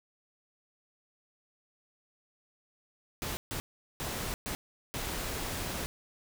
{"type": "noise bursts at uneven times", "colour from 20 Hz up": "pink", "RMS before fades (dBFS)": -36, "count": 5, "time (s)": [[3.22, 3.37], [3.51, 3.6], [4, 4.34], [4.46, 4.55], [4.94, 5.86]], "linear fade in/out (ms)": 0, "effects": []}